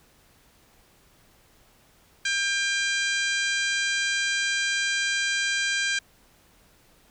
harmonic tone with a mistuned harmonic, 797 Hz, G5, 28 cents sharp, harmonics 2 / 3 / 4 / 5 / 6 / 7 / 8 / 9 / 10, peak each -26 / -30 / -32 / -34 / -36 / -37 / -38 / -39 / -40 dBFS, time 2.25-5.99 s, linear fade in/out 5 ms, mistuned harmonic 7, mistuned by +58 cents, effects pink hiss -59 dBFS RMS until 7.1 s

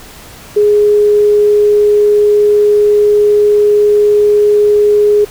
sine tone, 416.1 Hz, G#4, 3 cents sharp, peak -5 dBFS, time 0.56-5.25 s, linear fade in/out 10 ms, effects pink hiss -34 dBFS RMS until 5.3 s

